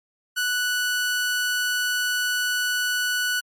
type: tone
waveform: sawtooth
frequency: 1480 Hz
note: F#6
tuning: in tune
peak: -18 dBFS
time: 0.36-3.41 s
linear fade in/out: 20 ms
effects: MP3 64 kbps